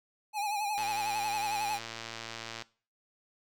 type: tone with vibrato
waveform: square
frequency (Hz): 830.6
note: G#5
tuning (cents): 0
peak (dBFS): -31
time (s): 0.33-1.8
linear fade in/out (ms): 50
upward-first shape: sine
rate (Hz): 11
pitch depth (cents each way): 64
type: click train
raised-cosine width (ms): 0.2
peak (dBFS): -22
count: 211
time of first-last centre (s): 0.78-2.622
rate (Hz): 114
effects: noise-tail reverb RT60 0.4 s tail -20 dB re dry